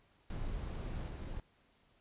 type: noise with level steps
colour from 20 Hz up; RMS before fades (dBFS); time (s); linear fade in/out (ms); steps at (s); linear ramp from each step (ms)
brown; -40 / -42; 0.3-1.4; 2; 1.08; 5
effects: pink hiss -70 dBFS RMS until 2 s + resampled to 8000 Hz